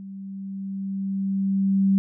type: tone with level ramp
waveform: sine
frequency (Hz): 194.6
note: G3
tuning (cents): -12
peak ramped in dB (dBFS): -35 to -15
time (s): 0-1.98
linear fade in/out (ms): 0
effects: none